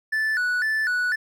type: tone with vibrato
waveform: triangle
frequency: 1608 Hz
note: G6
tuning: 44 cents sharp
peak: -19 dBFS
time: 0.12-1.16 s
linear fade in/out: 10 ms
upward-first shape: square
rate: 2 Hz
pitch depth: 150 cents each way
effects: none